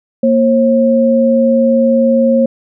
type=tone pair together; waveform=sine; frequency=233.1 / 538 Hz; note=A#3 / C5; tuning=0 / +48 cents; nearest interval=octave + major second; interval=1448 cents; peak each=-10 dBFS; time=0.23-2.46 s; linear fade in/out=5 ms; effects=none